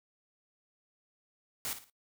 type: noise with echo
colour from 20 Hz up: white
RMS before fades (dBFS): -36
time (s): 1.65-1.73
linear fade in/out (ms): 0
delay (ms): 56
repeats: 3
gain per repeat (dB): -10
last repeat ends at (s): 1.898
effects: noise-tail reverb RT60 0.1 s tail -19 dB re dry